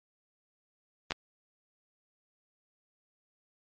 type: clicks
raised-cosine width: 0.2 ms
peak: -13 dBFS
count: 2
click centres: 1.108 / 1.12 s
effects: low-pass 5000 Hz 12 dB/octave + MP3 64 kbps